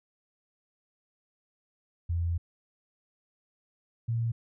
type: tone pair in turn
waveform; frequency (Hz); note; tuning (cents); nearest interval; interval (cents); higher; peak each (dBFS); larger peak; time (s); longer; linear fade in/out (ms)
sine; 85 / 115.7; F2 / A#2; -46 / -13; perfect fourth; 533; second; -26; neither; 2.09-2.38 / 4.08-4.32; first; 10
effects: none